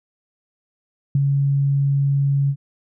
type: tone with ADSR envelope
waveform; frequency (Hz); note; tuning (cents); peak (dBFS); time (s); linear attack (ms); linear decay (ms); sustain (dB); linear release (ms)
sine; 139.6; C#3; +13; -12; 1.15-2.56; 3; 25; -3; 67
effects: none